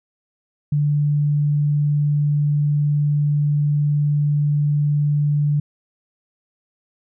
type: tone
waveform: sine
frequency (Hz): 146.83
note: D3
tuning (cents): 0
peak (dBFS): -15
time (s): 0.72-5.6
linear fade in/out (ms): 5
effects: none